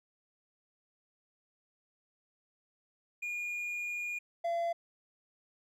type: tone pair in turn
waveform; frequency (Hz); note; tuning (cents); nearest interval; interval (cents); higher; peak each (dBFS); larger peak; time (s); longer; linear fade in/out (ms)
triangle; 2431 / 680.2; D#7 / F5; -41 / -46; octave + minor seventh; 2205; first; -33 / -28; second; 3.22-4.19 / 4.44-4.73; first; 10
effects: none